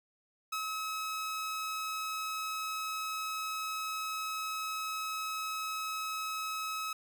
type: tone with ADSR envelope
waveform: sawtooth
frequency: 1284 Hz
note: E6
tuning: 46 cents flat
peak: -29 dBFS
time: 0.52-6.93 s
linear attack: 9 ms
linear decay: 96 ms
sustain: -2 dB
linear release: 4 ms
effects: none